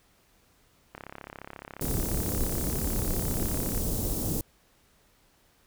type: click train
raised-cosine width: 0.5 ms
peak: -25 dBFS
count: 98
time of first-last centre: 0.95-3.778 s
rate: 34.3 Hz
type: band-stop noise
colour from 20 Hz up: pink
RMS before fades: -29 dBFS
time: 1.81-4.41 s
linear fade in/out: 2 ms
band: 400 to 9100 Hz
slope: 12 dB/octave
effects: pink hiss -64 dBFS RMS until 5.66 s